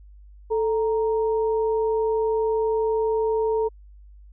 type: tone pair together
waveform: sine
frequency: 440 / 932.3 Hz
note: A4 / A#5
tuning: 0 / 0 cents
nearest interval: octave + minor second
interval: 1300 cents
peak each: -20 / -29 dBFS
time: 0.5-3.69 s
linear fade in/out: 20 ms
effects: added 50 Hz sine -44 dBFS peak until 4.32 s